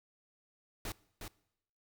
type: noise with echo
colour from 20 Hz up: pink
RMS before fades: -40 dBFS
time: 0.85-0.92 s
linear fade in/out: 2 ms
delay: 360 ms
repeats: 1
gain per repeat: -5 dB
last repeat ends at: 1.28 s
effects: noise-tail reverb RT60 0.8 s tail -22 dB re dry